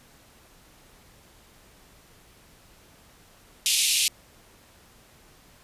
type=band-pass noise; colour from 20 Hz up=pink; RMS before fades=-23 dBFS; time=3.66-4.08 s; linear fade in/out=0 ms; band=2500 to 12000 Hz; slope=48 dB/octave; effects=pink hiss -55 dBFS RMS until 5.63 s + resampled to 32000 Hz